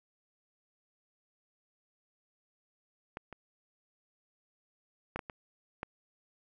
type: clicks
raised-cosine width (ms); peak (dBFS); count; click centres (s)
0.5; -24 / -30 / -20 / -22 / -26 / -21; 6; 3.171 / 3.327 / 5.16 / 5.192 / 5.298 / 5.831
effects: none